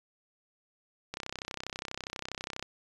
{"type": "click train", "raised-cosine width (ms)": 0.2, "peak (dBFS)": -19, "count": 49, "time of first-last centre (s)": [1.14, 2.626], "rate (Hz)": 32.3, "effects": ["resampled to 24000 Hz"]}